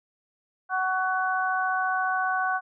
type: harmonic tone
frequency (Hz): 373.8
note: F#4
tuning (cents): +18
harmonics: 2 / 3 / 4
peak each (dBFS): -27 / -29 / -27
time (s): 0.69-2.61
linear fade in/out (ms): 50
effects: none